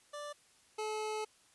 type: tone pair in turn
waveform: 25% pulse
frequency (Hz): 587.3 / 430.6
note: D5 / A4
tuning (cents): 0 / -37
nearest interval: perfect fourth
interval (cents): 537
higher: first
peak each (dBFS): -38 / -32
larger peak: second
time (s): 0.13-0.33 / 0.78-1.25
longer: second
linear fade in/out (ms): 10
effects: white hiss -66 dBFS RMS until 1.54 s + resampled to 24000 Hz